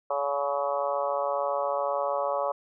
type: harmonic tone with a mistuned harmonic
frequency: 141.8 Hz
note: C#3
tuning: 40 cents sharp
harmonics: 3 / 4 / 5 / 6 / 7 / 8 / 9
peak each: -39 / -28 / -34 / -34 / -35 / -33 / -39 dBFS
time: 0.1-2.52 s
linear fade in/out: 5 ms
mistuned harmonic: 8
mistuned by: -20 cents
effects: none